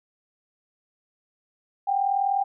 sine tone pair together, 755 / 795.1 Hz, F#5 / G5, +35 / +24 cents, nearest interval minor second, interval 89 cents, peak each -26 / -22 dBFS, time 1.87-2.44 s, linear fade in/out 10 ms, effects none

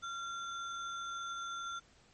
sine tone with sample-and-hold, 1376 Hz, F6, 26 cents flat, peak -38 dBFS, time 0.02-1.8 s, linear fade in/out 20 ms, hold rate 4900 Hz, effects pink hiss -65 dBFS RMS until 2.13 s + MP3 32 kbps

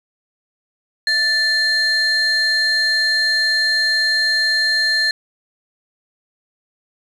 sine tone pair together, 1760 / 4186 Hz, A6 / C8, 0 / 0 cents, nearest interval octave + minor third, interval 1500 cents, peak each -15 dBFS, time 1.07-5.11 s, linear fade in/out 2 ms, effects tanh soft clip ceiling -11 dBFS + 8-bit

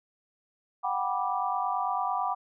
sine chord, G major seventh, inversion third, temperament just, 735 / 784 / 980 / 1176 Hz, F#5 / G5 / B5 / D6, -12 / 0 / -14 / +2 cents, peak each -32 dBFS, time 0.83-2.35 s, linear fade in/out 20 ms, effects none

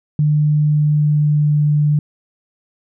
sine tone with pitch glide, 150 to 148.62 Hz, D3 to D3, +37 to +21 cents, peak -11 dBFS, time 0.19-1.99 s, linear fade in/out 2 ms, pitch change -16 cents, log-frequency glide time 0.7-1.62 s, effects none

